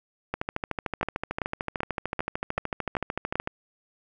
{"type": "two click trains", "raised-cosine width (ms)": 0.5, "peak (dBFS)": [-13, -12], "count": [43, 7], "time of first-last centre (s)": [[0.34, 3.474], [1.03, 3.356]], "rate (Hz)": [13.4, 2.58], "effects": []}